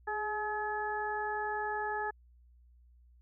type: harmonic tone with a mistuned harmonic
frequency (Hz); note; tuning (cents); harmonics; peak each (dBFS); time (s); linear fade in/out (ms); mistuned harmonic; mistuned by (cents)
425.4; G#4; +42; 1 / 2 / 3 / 4; -39 / -35 / -43 / -38; 0.07-2.11; 10; 1; -29
effects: added 60 Hz sine -58 dBFS peak until 3.21 s